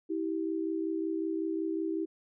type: tone pair together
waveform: sine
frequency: 323.8 / 389.2 Hz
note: E4 / G4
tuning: -31 / -12 cents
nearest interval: minor third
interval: 319 cents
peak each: -31 / -35 dBFS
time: 0.09-2.06 s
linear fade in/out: 20 ms
effects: none